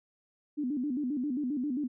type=tone with vibrato; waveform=sine; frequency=271.3 Hz; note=C#4; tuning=37 cents flat; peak=-29 dBFS; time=0.57-1.88 s; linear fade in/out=20 ms; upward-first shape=square; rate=7.5 Hz; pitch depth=150 cents each way; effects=none